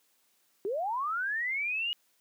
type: linear sweep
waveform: sine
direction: up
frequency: 370 to 2918 Hz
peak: -29 dBFS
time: 0.65-1.93 s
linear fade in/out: 0 ms
effects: white hiss -70 dBFS RMS until 2.2 s + high-pass 200 Hz 12 dB/octave